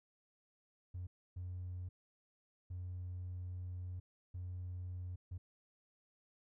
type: tone bursts at uneven times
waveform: triangle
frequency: 90.3 Hz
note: F#2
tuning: 42 cents flat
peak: -38 dBFS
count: 5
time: 0.94-1.07 / 1.36-1.89 / 2.7-4 / 4.34-5.16 / 5.31-5.38 s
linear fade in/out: 10 ms
effects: tanh soft clip ceiling -38 dBFS